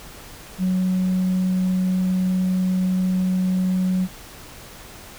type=tone; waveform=sine; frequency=185 Hz; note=F#3; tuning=in tune; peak=-16 dBFS; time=0.58-4.08 s; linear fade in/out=50 ms; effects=tanh soft clip ceiling -15 dBFS + pink hiss -41 dBFS RMS until 5.18 s